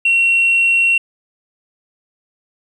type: tone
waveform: sine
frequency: 2731 Hz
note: F7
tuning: 39 cents flat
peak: -9 dBFS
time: 0.05-0.98 s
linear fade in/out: 5 ms
effects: tanh soft clip ceiling -7 dBFS + 8-bit